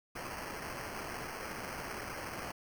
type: noise with sample-and-hold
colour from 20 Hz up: violet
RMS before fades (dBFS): -42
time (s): 0.15-2.52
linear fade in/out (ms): 10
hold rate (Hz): 3675
effects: none